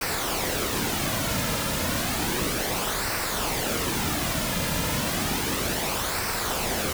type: noise with flanger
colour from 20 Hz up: pink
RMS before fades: -27 dBFS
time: 0.01-6.93 s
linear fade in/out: 5 ms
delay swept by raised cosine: 0.29 to 2.69 ms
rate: 0.32 Hz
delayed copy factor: -0.5
effects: none